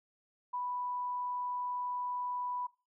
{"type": "tone", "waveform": "sine", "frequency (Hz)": 987.8, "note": "B5", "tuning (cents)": 0, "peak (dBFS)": -34, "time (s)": [0.53, 2.67], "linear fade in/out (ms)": 10, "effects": ["noise-tail reverb RT60 0.3 s tail -19 dB re dry"]}